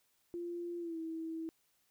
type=tone with pitch glide; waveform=sine; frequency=345.9 to 324.6 Hz; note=F4 to E4; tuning=-17 to -27 cents; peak=-38 dBFS; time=0.34-1.49 s; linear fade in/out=0 ms; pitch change=-110 cents; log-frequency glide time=0.79-0.98 s; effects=white hiss -75 dBFS RMS until 1.9 s